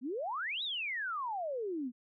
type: exponential two-way sweep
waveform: sine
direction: up then down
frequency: 230.6 to 3933 to 230.6 Hz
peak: -34 dBFS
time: 0.01-1.92 s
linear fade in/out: 50 ms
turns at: 0.63 s
effects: none